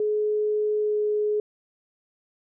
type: tone with pitch glide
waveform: sine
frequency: 423.4 to 421 Hz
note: G#4 to G#4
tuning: +33 to +24 cents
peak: -21 dBFS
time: 0-1.4 s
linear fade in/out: 2 ms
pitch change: -9 cents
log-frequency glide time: 0.81-0.96 s
effects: none